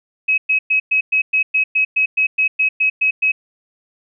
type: tone bursts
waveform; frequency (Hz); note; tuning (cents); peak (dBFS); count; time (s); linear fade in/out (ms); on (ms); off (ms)
sine; 2555; D#7; +45; -12; 15; 0.28-3.32; 10; 100; 110
effects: none